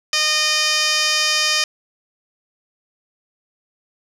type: tone with band-pass filter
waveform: 15% pulse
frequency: 613 Hz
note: D#5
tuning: 26 cents flat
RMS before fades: -18 dBFS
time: 0.13-1.64 s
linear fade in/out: 2 ms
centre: 4400 Hz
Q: 4
effects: none